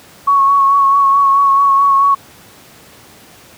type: tone with vibrato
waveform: sine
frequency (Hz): 1108.7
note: C#6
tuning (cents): 0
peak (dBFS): -7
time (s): 0.27-2.15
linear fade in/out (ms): 10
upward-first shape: sine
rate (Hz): 4.6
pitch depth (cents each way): 24
effects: pink hiss -41 dBFS RMS until 3.57 s + high-pass 100 Hz 12 dB/octave